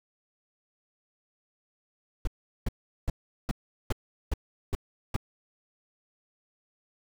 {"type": "noise bursts", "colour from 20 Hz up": "brown", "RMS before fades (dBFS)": -26, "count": 8, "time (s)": [2.25, 5.164], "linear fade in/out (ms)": 2, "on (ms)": 23, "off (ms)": 390, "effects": []}